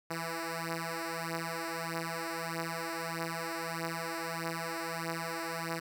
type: beating tone pair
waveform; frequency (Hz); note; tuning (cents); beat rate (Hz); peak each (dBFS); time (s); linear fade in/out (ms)
5% pulse; 164.81 / 166.41; E3 / E3; 0 / +17; 1.6; -26 / -27; 0.1-5.8; 10
effects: none